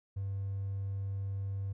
triangle tone with hard clipping, 98 Hz, G2, in tune, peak -34 dBFS, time 0.16-1.73 s, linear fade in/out 10 ms, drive 4 dB, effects none

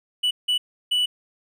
triangle tone bursts at uneven times, 2960 Hz, F#7, in tune, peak -17 dBFS, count 3, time 0.23-0.31 / 0.48-0.58 / 0.91-1.06 s, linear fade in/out 10 ms, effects none

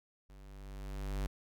square tone with level ramp, 49 Hz, G1, in tune, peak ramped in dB -54 to -33 dBFS, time 0.29-1.27 s, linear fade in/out 10 ms, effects none

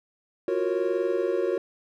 triangle chord, Gb major seventh, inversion third, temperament equal with one note detuned, 349.2 / 370 / 466.2 / 549.9 Hz, F4 / Gb4 / Bb4 / Db5, 0 / 0 / 0 / -14 cents, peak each -28 / -25 / -27 / -28 dBFS, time 0.48-1.58 s, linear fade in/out 2 ms, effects none

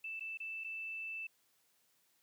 sine tone with dropouts, 2646 Hz, E7, 6 cents sharp, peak -40 dBFS, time 0.04-1.27 s, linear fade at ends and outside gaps 5 ms, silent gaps 0.197-0.206 / 0.374-0.401 / 0.639-0.644 s, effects white hiss -74 dBFS RMS until 2.22 s + high-pass 100 Hz 12 dB/octave

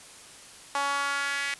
sawtooth tone with high-pass filter sweep, 281.2 Hz, C#4, 25 cents sharp, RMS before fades -29 dBFS, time 0.75-1.54 s, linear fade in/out 0 ms, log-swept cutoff 930 to 2000 Hz, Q 2.8, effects white hiss -48 dBFS RMS until 1.59 s + resampled to 24000 Hz

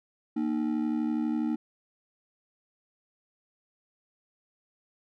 triangle ring-modulated tone, 270.3 Hz, C#4, 44 cents flat, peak -21 dBFS, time 0.36-1.56 s, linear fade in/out 10 ms, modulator 36.1 Hz, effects none

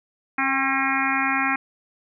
harmonic tone with a mistuned harmonic, 270 Hz, C#4, 45 cents flat, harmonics 1 / 3 / 4 / 5 / 6 / 7 / 8 / 9, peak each -28 / -28 / -28 / -28 / -28 / -28 / -28 / -28 dBFS, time 0.38-1.56 s, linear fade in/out 5 ms, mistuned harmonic 3, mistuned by -26 cents, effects none

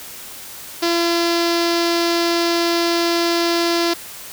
sawtooth tone with low-pass filter, 340 Hz, F4, 46 cents flat, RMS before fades -18 dBFS, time 0.82-3.94 s, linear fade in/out 10 ms, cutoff 4900 Hz, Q 3.4, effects white hiss -35 dBFS RMS until 4.32 s

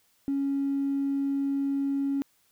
triangle tone with tanh clipping, 277.2 Hz, C#4, in tune, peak -24 dBFS, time 0.28-2.22 s, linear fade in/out 0 ms, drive 1 dB, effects white hiss -67 dBFS RMS until 2.51 s

